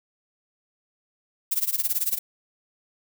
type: noise with tremolo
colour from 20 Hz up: violet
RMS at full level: -22 dBFS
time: 1.51-2.19 s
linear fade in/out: 10 ms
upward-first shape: sine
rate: 18 Hz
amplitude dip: 90%
effects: none